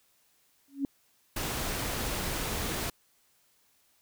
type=tone with exponential growth; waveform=sine; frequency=277.2 Hz; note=C#4; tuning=in tune; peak=-23 dBFS; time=0.68-0.85 s; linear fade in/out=1 ms; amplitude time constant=35 ms
type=noise; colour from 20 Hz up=pink; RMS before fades=-33 dBFS; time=1.36-2.9 s; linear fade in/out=5 ms
effects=white hiss -68 dBFS RMS until 4.01 s